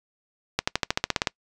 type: accelerating click train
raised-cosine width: 0.2 ms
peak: -4 dBFS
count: 11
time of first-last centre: 0.59-1.272 s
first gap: 85 ms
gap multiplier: 0.95
effects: noise-tail reverb RT60 0.1 s tail -25 dB re dry + resampled to 22050 Hz